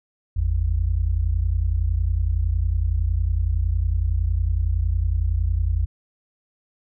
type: tone pair together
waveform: sine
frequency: 52.64 / 83.5 Hz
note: G#1 / E2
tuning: +24 / +23 cents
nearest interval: minor sixth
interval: 799 cents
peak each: -21 dBFS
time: 0.36-5.86 s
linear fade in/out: 10 ms
effects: none